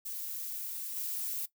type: noise with level steps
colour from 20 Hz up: violet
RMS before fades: -39 / -36 dBFS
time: 0.05-1.46 s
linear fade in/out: 10 ms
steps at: 0.96 s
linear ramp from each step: 2 ms
effects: noise-tail reverb RT60 0.1 s tail -17 dB re dry